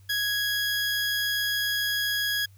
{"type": "tone", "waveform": "20% pulse", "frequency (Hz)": 1661.2, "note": "G#6", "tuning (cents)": 0, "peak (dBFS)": -20, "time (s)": [0.09, 2.46], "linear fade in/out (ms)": 10, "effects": ["added 97 Hz sine -50 dBFS peak until 2.57 s", "white hiss -64 dBFS RMS until 2.57 s"]}